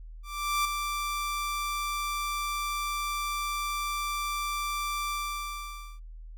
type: tone with ADSR envelope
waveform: sawtooth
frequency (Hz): 1174.7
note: D6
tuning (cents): 0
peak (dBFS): -20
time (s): 0.23-6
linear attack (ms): 420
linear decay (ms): 4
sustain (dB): -6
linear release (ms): 890
effects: added 40 Hz sine -41 dBFS peak until 6.37 s